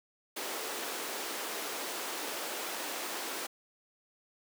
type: high-pass noise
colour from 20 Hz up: pink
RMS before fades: -38 dBFS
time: 0.36-3.47 s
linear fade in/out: 10 ms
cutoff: 320 Hz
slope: 24 dB/octave
effects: none